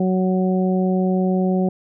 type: harmonic tone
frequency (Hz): 185.8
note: F#3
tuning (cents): +7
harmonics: 1 / 2 / 3 / 4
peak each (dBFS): -17 / -23 / -27 / -29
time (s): 0-1.69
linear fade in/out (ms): 5
effects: none